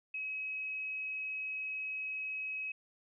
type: tone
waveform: sine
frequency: 2553 Hz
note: D#7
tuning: 44 cents sharp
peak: -36 dBFS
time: 0.14-2.72 s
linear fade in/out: 5 ms
effects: none